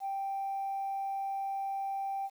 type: tone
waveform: sine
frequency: 784 Hz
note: G5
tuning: in tune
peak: -31 dBFS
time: 0-2.3 s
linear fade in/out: 50 ms
effects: tanh soft clip ceiling -29 dBFS + 10-bit